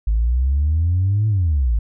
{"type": "exponential two-way sweep", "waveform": "sine", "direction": "up then down", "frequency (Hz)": [51.91, 110, 51.91], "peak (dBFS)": -13, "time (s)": [0.07, 1.79], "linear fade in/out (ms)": 5, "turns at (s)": 1.28, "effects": ["tanh soft clip ceiling -11 dBFS"]}